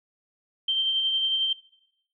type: tone with tremolo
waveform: sine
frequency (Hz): 3136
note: G7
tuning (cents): 0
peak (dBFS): -21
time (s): 0.68-1.53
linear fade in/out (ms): 5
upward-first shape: sine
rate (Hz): 11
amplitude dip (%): 35
effects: noise-tail reverb RT60 0.8 s tail -18 dB re dry